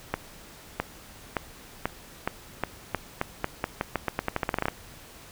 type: accelerating click train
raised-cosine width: 0.5 ms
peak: -10 dBFS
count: 23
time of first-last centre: 0.14-4.684 s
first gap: 660 ms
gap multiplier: 0.86
effects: pink hiss -48 dBFS RMS until 5.31 s